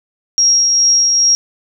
sine tone with tremolo, 5610 Hz, F8, 7 cents sharp, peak -7 dBFS, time 0.38-1.35 s, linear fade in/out 0 ms, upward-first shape triangle, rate 2.4 Hz, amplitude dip 30%, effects none

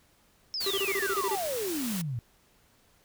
sine exponential sweep, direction down, 5410 to 111.7 Hz, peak -30 dBFS, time 0.54-2.19 s, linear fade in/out 0 ms
white noise, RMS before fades -37 dBFS, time 0.6-2.02 s, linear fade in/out 10 ms
square tone bursts, 392 Hz, G4, in tune, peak -29 dBFS, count 10, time 0.66-1.355 s, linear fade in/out 5 ms, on 47 ms, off 25 ms
effects pink hiss -64 dBFS RMS until 3.04 s

